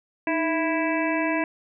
harmonic tone with a mistuned harmonic, 329.6 Hz, E4, in tune, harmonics 1 / 2 / 3 / 5 / 6 / 7 / 8, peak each -25 / -28 / -30 / -32 / -33 / -33 / -34 dBFS, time 0.27-1.44 s, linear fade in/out 2 ms, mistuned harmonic 1, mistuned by -86 cents, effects none

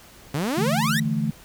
sawtooth exponential sweep, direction up, 132.3 to 1975.5 Hz, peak -19 dBFS, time 0.34-1 s, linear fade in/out 5 ms
sine chord, D suspended second, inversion none, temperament equal, 146.83 / 164.81 / 220 Hz, D3 / E3 / A3, 0 / 0 / 0 cents, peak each -26 / -27 / -24 dBFS, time 0.57-1.31 s, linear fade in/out 10 ms
effects pink hiss -48 dBFS RMS until 1.44 s

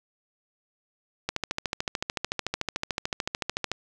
click train, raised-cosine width 0.2 ms, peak -10 dBFS, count 34, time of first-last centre 1.29-3.716 s, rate 13.6 Hz, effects none

